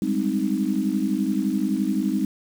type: chord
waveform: sine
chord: Ab major seventh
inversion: third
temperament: equal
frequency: 196 / 207.7 / 261.6 / 311.1 Hz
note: G3 / Ab3 / C4 / Eb4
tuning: 0 / 0 / 0 / 0 cents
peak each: -26 dBFS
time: 0.02-2.25 s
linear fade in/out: 2 ms
effects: 7-bit